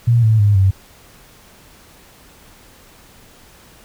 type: tone with pitch steps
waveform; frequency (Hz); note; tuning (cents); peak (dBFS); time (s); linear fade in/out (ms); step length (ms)
sine; 118.1 / 110.19 / 102.81 / 95.93; A#2 / A2 / G#2 / G2; +23 / +3 / -17 / -37; -9; 0.07-0.71; 10; 160
effects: pink hiss -46 dBFS RMS until 3.84 s